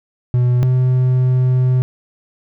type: tone pair in turn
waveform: triangle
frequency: 123.47 / 127.53 Hz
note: B2 / C3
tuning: 0 / -44 cents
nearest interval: minor second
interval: 56 cents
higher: second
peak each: -9 dBFS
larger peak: neither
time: 0.34-0.63 / 0.63-1.82 s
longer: second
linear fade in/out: 0 ms
effects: none